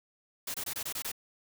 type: noise bursts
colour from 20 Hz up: white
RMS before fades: -36 dBFS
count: 7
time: 0.47-1.118 s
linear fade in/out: 5 ms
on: 72 ms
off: 24 ms
effects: none